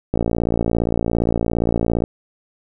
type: click train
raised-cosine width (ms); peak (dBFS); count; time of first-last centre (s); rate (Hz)
2; -5; 110; 0.14-2.039; 57.4
effects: none

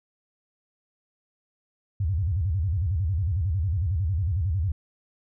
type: tone with vibrato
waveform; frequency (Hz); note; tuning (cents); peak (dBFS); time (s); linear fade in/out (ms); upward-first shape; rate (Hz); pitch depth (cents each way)
sine; 87.31; F2; 0; -22; 2-4.72; 5; square; 11; 230
effects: none

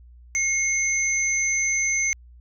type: tone pair together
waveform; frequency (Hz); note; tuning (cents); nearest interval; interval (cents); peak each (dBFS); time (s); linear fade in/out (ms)
sine; 2159 / 6165; C#7 / G8; -46 / -30; octave + tritone; 1816; -23; 0.35-2.13; 0
effects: added 60 Hz sine -45 dBFS peak until 2.4 s

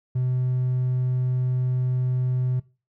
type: tone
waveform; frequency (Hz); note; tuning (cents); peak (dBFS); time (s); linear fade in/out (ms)
triangle; 126.9; B2; +47; -18; 0.15-2.6; 10
effects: noise-tail reverb RT60 0.3 s tail -21 dB re dry + tanh soft clip ceiling -15 dBFS

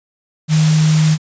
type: tone in noise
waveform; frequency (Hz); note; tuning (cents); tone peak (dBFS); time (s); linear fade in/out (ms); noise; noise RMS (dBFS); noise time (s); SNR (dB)
sine; 156.1; D#3; +6; -9; 0.48-1.18; 50; white; -22; 0.48-1.18; +10
effects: resampled to 16000 Hz

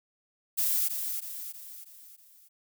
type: noise with echo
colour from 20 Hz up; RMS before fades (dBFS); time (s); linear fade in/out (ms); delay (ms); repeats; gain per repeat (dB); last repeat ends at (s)
violet; -27; 0.57-0.89; 20; 320; 5; -6; 2.49
effects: none

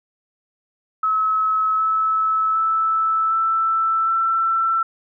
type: tone with pitch steps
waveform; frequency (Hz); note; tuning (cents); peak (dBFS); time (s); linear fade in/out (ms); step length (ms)
sine; 1290 / 1302 / 1314.1 / 1326.3 / 1338.6; E6 / E6 / E6 / E6 / E6; -38 / -22 / -6 / +10 / +26; -16; 1.03-4.83; 5; 760
effects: none

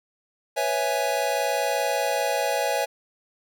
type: chord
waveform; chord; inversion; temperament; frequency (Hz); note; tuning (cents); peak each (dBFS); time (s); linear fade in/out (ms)
square; C# minor seventh; third; equal; 493.9 / 554.4 / 659.3 / 830.6; B4 / C#5 / E5 / G#5; 0 / 0 / 0 / 0; -31 / -28 / -29 / -28; 0.56-2.86; 20
effects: none

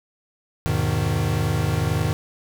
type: chord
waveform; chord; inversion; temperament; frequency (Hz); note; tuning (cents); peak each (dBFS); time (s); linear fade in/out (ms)
square; E major seventh; none; equal with one note detuned; 82.41 / 103.83 / 126.07 / 155.56; E2 / G#2 / B2 / D#3; 0 / 0 / +36 / 0; -28 / -25 / -28 / -25; 0.66-2.13; 0
effects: none

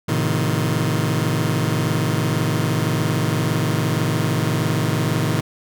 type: chord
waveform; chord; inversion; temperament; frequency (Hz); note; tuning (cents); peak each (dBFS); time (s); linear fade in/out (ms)
sawtooth; F dominant seventh; first; just; 109.13 / 130.96 / 157.15 / 174.61; A2 / C3 / Eb3 / F3; -14 / +2 / +18 / 0; -19 / -19 / -18 / -24; 0.08-5.41; 10
effects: none

